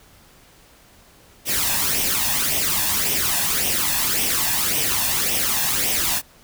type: noise with flanger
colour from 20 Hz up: white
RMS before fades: -21 dBFS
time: 1.45-6.22 s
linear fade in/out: 50 ms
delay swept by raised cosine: 0.34 to 1.16 ms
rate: 1.8 Hz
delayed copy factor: +0.6
effects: pink hiss -51 dBFS RMS until 6.43 s